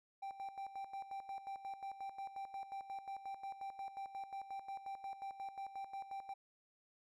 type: tone with tremolo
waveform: triangle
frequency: 784 Hz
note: G5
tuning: in tune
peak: -40 dBFS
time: 0.22-6.34 s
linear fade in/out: 10 ms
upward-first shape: square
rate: 5.6 Hz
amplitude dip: 70%
effects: none